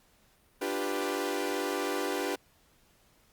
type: chord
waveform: sawtooth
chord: G dominant seventh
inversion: second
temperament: equal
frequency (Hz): 293.7 / 349.2 / 392 / 493.9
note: D4 / F4 / G4 / B4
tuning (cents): 0 / 0 / 0 / 0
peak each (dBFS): -32 / -33 / -30 / -32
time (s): 0.61-2.36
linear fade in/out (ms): 10
effects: pink hiss -65 dBFS RMS until 3.32 s + Opus 48 kbps